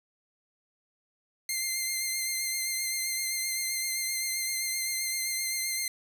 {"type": "tone with vibrato", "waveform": "10% pulse", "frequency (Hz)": 2093, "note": "C7", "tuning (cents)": 0, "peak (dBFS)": -20, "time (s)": [1.49, 5.88], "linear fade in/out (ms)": 2, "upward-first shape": "triangle", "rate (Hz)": 7.7, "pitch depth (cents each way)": 29, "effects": []}